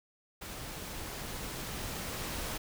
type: noise with level ramp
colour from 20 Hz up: pink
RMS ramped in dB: -43 to -37 dBFS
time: 0.41-2.58 s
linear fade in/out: 10 ms
effects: none